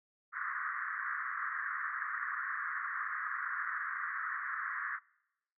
white band-pass noise, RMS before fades -38 dBFS, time 0.32-5 s, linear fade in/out 50 ms, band 1100 to 1900 Hz, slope 96 dB/octave, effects noise-tail reverb RT60 0.9 s tail -25 dB re dry

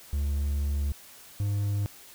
triangle tone pair in turn, 71.5 / 101.73 Hz, D2 / G#2, -46 / -35 cents, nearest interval tritone, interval 611 cents, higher second, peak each -23 dBFS, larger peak neither, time 0.13-0.92 / 1.4-1.86 s, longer first, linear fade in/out 0 ms, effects white hiss -50 dBFS RMS until 2.14 s

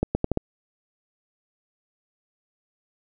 accelerating click train, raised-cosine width 2 ms, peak -8 dBFS, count 5, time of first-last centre 0.03-0.374 s, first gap 120 ms, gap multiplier 0.78, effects none

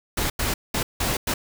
pink noise bursts at uneven times, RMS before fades -24 dBFS, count 5, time 0.17-0.3 / 0.39-0.54 / 0.74-0.83 / 1-1.17 / 1.27-1.34 s, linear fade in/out 5 ms, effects none

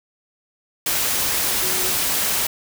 sine tone in noise, 370 Hz, F#4, in tune, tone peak -31 dBFS, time 1.62-1.91 s, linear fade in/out 5 ms, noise white, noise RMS -21 dBFS, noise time 0.86-2.47 s, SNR -13 dB, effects none

